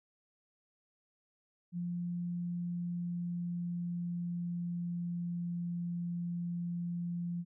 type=tone with pitch glide; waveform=sine; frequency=174.61 to 173.1 Hz; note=F3 to F3; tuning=0 to -15 cents; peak=-34 dBFS; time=1.72-7.45 s; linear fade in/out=50 ms; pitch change=-15 cents; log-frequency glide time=1.93-5.73 s; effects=none